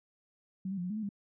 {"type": "tone with pitch steps", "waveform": "sine", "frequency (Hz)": [188.9, 196.7, 175.9, 181.1, 211.9, 218.6, 200.9], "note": ["F#3", "G3", "F3", "F#3", "G#3", "A3", "G3"], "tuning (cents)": [36, 6, 13, -37, 35, -11, 43], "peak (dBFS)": -33, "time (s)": [0.65, 1.091], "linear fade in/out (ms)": 5, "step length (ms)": 63, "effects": []}